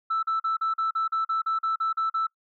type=tone bursts; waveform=sine; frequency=1321 Hz; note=E6; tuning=3 cents sharp; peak=-21 dBFS; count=13; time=0.1-2.27 s; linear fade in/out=10 ms; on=130 ms; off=40 ms; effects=noise-tail reverb RT60 0.1 s tail -25 dB re dry + tanh soft clip ceiling -20 dBFS